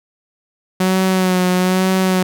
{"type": "tone with vibrato", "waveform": "sawtooth", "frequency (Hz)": 185, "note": "F#3", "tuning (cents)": 0, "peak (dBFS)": -9, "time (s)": [0.8, 2.23], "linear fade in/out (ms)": 5, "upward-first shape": "sine", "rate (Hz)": 1.1, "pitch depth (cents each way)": 31, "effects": []}